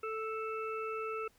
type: harmonic tone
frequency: 440 Hz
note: A4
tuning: in tune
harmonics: 1 / 3 / 5 / 6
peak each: -38 / -39 / -53 / -46 dBFS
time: 0.03-1.28 s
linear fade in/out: 5 ms
effects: pink hiss -68 dBFS RMS until 1.38 s